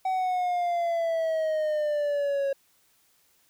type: exponential sweep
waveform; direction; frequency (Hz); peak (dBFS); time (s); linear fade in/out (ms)
triangle; down; 759 to 548; -22; 0.05-2.53; 5
effects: white hiss -65 dBFS RMS until 3.49 s